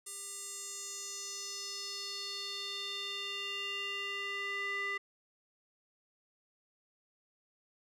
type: tone with band-pass filter sweep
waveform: square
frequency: 398.6 Hz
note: G4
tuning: 29 cents sharp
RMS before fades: -40 dBFS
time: 0.06-4.98 s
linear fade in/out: 10 ms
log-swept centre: 8900 to 1900 Hz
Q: 3.5
effects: none

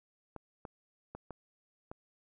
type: clicks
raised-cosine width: 1 ms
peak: -29 dBFS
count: 5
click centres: 0.363 / 0.652 / 1.15 / 1.307 / 1.915 s
effects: none

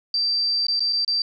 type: tone with dropouts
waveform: sine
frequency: 4684 Hz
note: D8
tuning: 5 cents flat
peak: -19 dBFS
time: 0.14-1.22 s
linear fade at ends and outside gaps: 2 ms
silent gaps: 0.668-0.683 / 0.795-0.804 / 0.926-0.93 / 1.048-1.078 s
effects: none

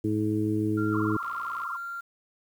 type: harmonic tone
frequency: 106.8 Hz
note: G#2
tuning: 49 cents sharp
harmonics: 1 / 2 / 3 / 4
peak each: -30 / -32 / -26 / -34 dBFS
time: 0.04-1.17 s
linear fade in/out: 5 ms
type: tone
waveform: sine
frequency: 1385 Hz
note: F6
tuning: 15 cents flat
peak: -33 dBFS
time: 0.77-2.01 s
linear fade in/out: 10 ms
type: tone with vibrato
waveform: sine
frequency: 1169 Hz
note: D6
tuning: 8 cents flat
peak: -33 dBFS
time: 0.92-1.77 s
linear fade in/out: 10 ms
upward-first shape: triangle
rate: 20 Hz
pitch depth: 280 cents each way
type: click train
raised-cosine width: 0.3 ms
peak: -33 dBFS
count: 25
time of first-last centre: 1.23-1.635 s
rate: 59.3 Hz
effects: 9-bit

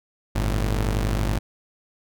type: tone pair together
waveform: sawtooth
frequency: 49.27 / 110.6 Hz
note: G1 / A2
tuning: +10 / +9 cents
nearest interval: octave + major second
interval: 1399 cents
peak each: -18 / -23 dBFS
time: 0.35-1.39 s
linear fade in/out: 10 ms
effects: none

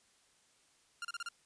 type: tone bursts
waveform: sawtooth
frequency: 1396.9 Hz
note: F6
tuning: in tune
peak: -35 dBFS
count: 5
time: 1.02-1.288 s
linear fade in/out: 2 ms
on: 28 ms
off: 32 ms
effects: white hiss -69 dBFS RMS until 1.45 s + resampled to 22050 Hz

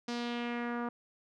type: tone with low-pass filter sweep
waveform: sawtooth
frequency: 239 Hz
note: A#3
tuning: 43 cents sharp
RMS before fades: -36 dBFS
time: 0.08-0.89 s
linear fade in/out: 5 ms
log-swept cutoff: 5300 to 1200 Hz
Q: 2.1
effects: none

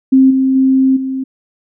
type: tone with level steps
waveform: sine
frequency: 264.3 Hz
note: C4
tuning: 18 cents sharp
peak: -4 / -9 / -7 / -16 dBFS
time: 0.12-1.24 s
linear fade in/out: 10 ms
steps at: 0.3 / 0.55 / 0.96 s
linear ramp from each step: 10 ms
effects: none

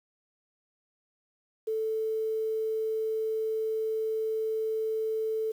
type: tone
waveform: sine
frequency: 440 Hz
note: A4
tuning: in tune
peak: -27 dBFS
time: 1.67-5.52 s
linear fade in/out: 10 ms
effects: 9-bit

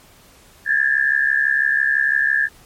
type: tone cluster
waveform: sine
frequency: 1637 / 1709 / 1775 Hz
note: G#6 / G#6 / A6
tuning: -25 / +49 / +15 cents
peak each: -19 dBFS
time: 0.65-2.49 s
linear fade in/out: 50 ms
effects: pink hiss -49 dBFS RMS until 2.65 s + MP3 64 kbps

